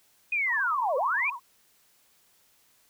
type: linear two-way sweep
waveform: sine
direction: down then up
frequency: 2513 to 481.7 to 2513 Hz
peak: -24 dBFS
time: 0.32-1.3 s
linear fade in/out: 5 ms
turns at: 0.97 s
type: tone with vibrato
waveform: sine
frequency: 1030 Hz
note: C6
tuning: 28 cents flat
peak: -33 dBFS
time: 0.46-1.4 s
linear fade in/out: 50 ms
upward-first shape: sine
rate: 14 Hz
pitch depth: 170 cents each way
effects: white hiss -64 dBFS RMS until 2.89 s